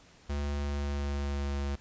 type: tone with pitch glide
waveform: square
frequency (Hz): 71.9 to 70.34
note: D2 to C#2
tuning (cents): -36 to +26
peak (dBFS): -31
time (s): 0.29-1.76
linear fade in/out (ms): 10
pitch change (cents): -38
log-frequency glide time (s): 0.51-1.56
effects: pink hiss -58 dBFS RMS until 1.8 s + resampled to 16000 Hz